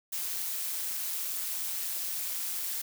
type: noise with amplitude modulation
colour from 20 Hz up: blue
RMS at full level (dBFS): -32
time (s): 0.12-2.82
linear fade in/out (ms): 10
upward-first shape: sine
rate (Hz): 177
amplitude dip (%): 45
effects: none